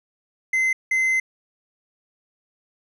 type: tone bursts at uneven times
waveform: triangle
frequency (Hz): 2061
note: C7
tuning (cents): -27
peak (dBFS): -16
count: 2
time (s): 0.53-0.73 / 0.91-1.2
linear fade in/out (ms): 5
effects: resampled to 32000 Hz